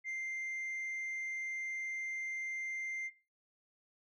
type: tone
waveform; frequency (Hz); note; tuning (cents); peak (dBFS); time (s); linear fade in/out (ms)
sine; 2093; C7; 0; -34; 0.04-3.11; 50
effects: noise-tail reverb RT60 0.3 s tail -17 dB re dry + tanh soft clip ceiling -36 dBFS